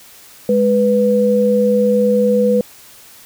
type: tone pair together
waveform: sine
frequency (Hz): 207.8 / 493.9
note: G#3 / B4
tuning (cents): +1 / 0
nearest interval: octave + minor third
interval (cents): 1499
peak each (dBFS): -15 / -12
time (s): 0.49-2.61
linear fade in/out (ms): 2
effects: white hiss -42 dBFS RMS until 3.25 s